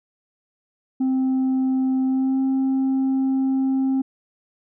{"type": "tone with pitch glide", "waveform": "sine", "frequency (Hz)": [261.6, 265.9], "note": ["C4", "C4"], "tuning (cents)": [0, 28], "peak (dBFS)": -15, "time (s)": [1, 4.02], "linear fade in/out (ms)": 10, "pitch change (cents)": 28, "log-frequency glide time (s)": [2.06, 2.4], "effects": ["tanh soft clip ceiling -17 dBFS"]}